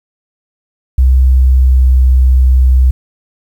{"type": "tone with pitch glide", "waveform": "sine", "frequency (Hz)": [64.5, 63.94], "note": ["C2", "C2"], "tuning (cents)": [-24, -39], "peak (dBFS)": -4, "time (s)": [0.98, 2.91], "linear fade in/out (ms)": 5, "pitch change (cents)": -15, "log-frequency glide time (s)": [1.43, 1.9], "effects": ["7-bit"]}